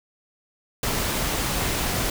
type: noise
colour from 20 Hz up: pink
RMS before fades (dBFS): -25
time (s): 0.83-2.1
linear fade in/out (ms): 2
effects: none